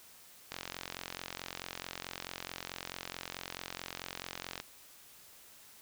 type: click train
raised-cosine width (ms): 0.2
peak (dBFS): -21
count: 183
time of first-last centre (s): 0.52-4.601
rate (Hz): 44.6
effects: white hiss -57 dBFS RMS until 5.81 s